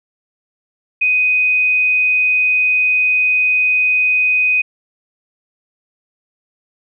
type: tone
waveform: sine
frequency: 2500 Hz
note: D#7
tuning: 8 cents sharp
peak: -11 dBFS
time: 1.01-4.62 s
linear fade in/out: 10 ms
effects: none